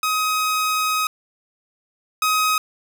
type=tone pair in turn; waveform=sawtooth; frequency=1262 / 1262 Hz; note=D#6 / D#6; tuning=+24 / +24 cents; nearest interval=unison; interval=0 cents; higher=neither; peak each=-15 / -13 dBFS; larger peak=second; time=0.03-1.07 / 2.22-2.58 s; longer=first; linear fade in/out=2 ms; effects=none